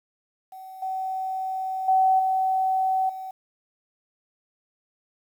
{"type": "tone with level steps", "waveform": "sine", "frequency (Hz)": 758, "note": "F#5", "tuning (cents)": 42, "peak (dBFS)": [-38, -26, -16, -20, -32], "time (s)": [0.52, 3.31], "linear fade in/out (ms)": 5, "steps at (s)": [0.82, 1.88, 2.19, 3.09], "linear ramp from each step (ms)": 5, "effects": ["9-bit"]}